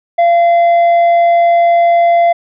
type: tone with tanh clipping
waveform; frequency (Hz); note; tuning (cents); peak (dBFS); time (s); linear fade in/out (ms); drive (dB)
triangle; 686; F5; -31; -7; 0.18-2.33; 10; 9
effects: none